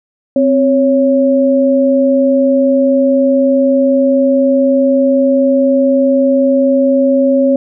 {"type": "tone pair together", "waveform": "sine", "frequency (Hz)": [261.6, 554.4], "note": ["C4", "C#5"], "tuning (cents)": [0, 0], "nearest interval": "octave + minor second", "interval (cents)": 1300, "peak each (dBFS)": -10, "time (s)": [0.36, 7.56], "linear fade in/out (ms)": 2, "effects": []}